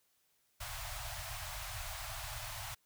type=band-stop noise; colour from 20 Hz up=pink; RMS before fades=-43 dBFS; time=0.6-2.75 s; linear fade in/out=10 ms; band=130 to 600 Hz; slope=96 dB/octave; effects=white hiss -75 dBFS RMS until 2.85 s